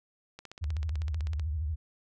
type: click train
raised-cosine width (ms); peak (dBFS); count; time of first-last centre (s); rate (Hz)
0.2; -27; 17; 0.39-1.396; 15.9
type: tone with vibrato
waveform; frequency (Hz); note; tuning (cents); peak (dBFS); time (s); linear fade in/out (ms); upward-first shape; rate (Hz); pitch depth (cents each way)
sine; 77; D#2; -17; -29; 0.61-1.76; 20; triangle; 13; 210
effects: none